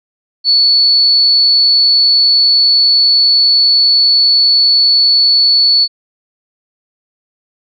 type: tone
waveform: sine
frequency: 4435 Hz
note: C#8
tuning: in tune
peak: -6 dBFS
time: 0.44-5.88 s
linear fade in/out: 50 ms
effects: none